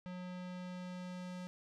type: tone with low-pass filter sweep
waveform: square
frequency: 181.1 Hz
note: F#3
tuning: 37 cents flat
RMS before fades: -45 dBFS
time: 0.06-1.47 s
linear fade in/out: 0 ms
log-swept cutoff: 3500 to 7200 Hz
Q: 0.78
effects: none